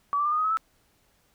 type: tone with pitch steps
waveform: sine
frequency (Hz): 1144 / 1170.7 / 1198.1 / 1226.1 / 1254.8 / 1284.1 / 1314.1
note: D6 / D6 / D6 / D#6 / D#6 / E6 / E6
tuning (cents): -46 / -6 / +34 / -26 / +14 / -46 / -6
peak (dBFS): -22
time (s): 0.13-0.571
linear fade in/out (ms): 0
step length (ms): 63
effects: pink hiss -66 dBFS RMS until 1.34 s